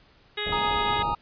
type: harmonic tone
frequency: 417.5 Hz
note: G#4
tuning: 9 cents sharp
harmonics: 1 / 2 / 3 / 4 / 5 / 6 / 7 / 8 / 9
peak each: -34 / -41 / -40 / -36 / -34 / -42 / -37 / -39 / -33 dBFS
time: 0.37-1.03 s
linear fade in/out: 10 ms
type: low-pass noise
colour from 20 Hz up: pink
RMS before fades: -35 dBFS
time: 0.45-1.15 s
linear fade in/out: 20 ms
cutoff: 820 Hz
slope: 48 dB/octave
type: chord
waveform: triangle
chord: Ab suspended second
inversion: none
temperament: equal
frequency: 830.6 / 932.3 / 1244.5 Hz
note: Ab5 / Bb5 / Eb6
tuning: 0 / 0 / 0 cents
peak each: -27 dBFS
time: 0.52-1.15 s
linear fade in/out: 5 ms
effects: pink hiss -58 dBFS RMS until 1.21 s + resampled to 11025 Hz